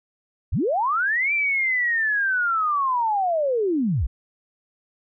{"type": "linear two-way sweep", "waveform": "sine", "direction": "up then down", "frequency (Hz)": [40.54, 2370, 40.54], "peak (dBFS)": -19, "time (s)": [0.52, 4.07], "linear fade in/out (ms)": 10, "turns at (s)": 1.33, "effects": []}